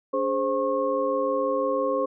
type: tone cluster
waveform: sine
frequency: 284.8 / 419 / 525 / 1088 Hz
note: C#4 / G#4 / C5 / C#6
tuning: +47 / +15 / +6 / -33 cents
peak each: -31 / -30 / -24 / -29 dBFS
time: 0.13-2.06 s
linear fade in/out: 10 ms
effects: none